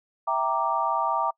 sine chord, E half-diminished seventh, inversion none, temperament equal, 659.3 / 784 / 932.3 / 1174.7 Hz, E5 / G5 / Bb5 / D6, 0 / 0 / 0 / 0 cents, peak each -30 / -29 / -26 / -27 dBFS, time 0.27-1.31 s, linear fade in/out 10 ms, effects noise-tail reverb RT60 0.1 s tail -26 dB re dry

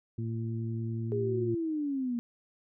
harmonic tone, 113.8 Hz, A#2, 41 cents flat, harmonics 1 / 2 / 3, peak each -32 / -38 / -42 dBFS, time 0.18-1.55 s, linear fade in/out 5 ms
sine linear sweep, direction down, 412.5 to 232.7 Hz, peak -29 dBFS, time 1.12-2.19 s, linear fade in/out 0 ms
effects none

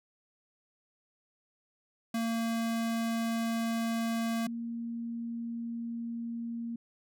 square / sine tone pair in turn, 228.6 / 232.9 Hz, A#3 / A#3, -34 / -1 cents, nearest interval unison, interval 33 cents, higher second, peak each -30 / -34 dBFS, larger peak first, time 2.14-4.47 / 4.47-6.76 s, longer first, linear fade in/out 5 ms, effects none

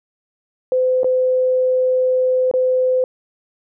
sine tone with dropouts, 511 Hz, C5, 41 cents flat, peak -13 dBFS, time 0.72-3.04 s, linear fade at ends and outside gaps 1 ms, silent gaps 1.033-1.044 / 2.513-2.538 s, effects none

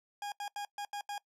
40% pulse tone bursts at uneven times, 818 Hz, G#5, 26 cents flat, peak -36 dBFS, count 6, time 0.22-0.32 / 0.4-0.48 / 0.56-0.65 / 0.78-0.85 / 0.93-1.01 / 1.09-1.18 s, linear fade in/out 2 ms, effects noise-tail reverb RT60 0.1 s tail -21 dB re dry + low-pass 11000 Hz 12 dB/octave

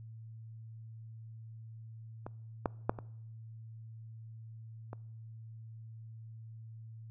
clicks, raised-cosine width 1 ms, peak -27 / -16 / -14 / -28 / -29 dBFS, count 5, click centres 2.265 / 2.658 / 2.895 / 2.988 / 4.931 s, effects noise-tail reverb RT60 0.8 s tail -24 dB re dry + added 112 Hz sine -46 dBFS peak until 7.1 s

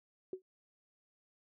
sine tone with exponential decay, 374.1 Hz, F#4, 19 cents sharp, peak -33 dBFS, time 0.33-0.42 s, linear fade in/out 2 ms, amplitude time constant 18 ms, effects none

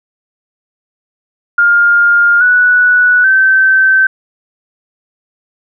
sine tone with pitch steps, 1410 / 1475.8 / 1544.7 Hz, F6 / F#6 / G6, +16 / -5 / -26 cents, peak -5 dBFS, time 1.58-4.07 s, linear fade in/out 5 ms, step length 830 ms, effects none

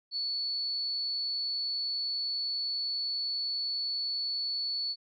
sine tone, 4435 Hz, C#8, in tune, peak -30 dBFS, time 0.11-4.96 s, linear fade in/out 50 ms, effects none

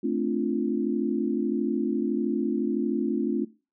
sine chord, D minor seventh, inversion second, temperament equal with one note detuned, 220 / 261.6 / 293.7 / 347.4 Hz, A3 / C4 / D4 / F4, 0 / 0 / 0 / -9 cents, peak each -29 dBFS, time 0.03-3.45 s, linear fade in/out 10 ms, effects noise-tail reverb RT60 0.3 s tail -19 dB re dry

